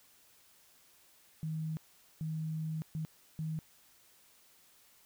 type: tone bursts at uneven times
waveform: sine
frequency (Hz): 157.9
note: D#3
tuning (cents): +26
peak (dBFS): -34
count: 4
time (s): 1.43-1.77 / 2.21-2.82 / 2.95-3.05 / 3.39-3.59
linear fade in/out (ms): 0
effects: white hiss -64 dBFS RMS until 5.05 s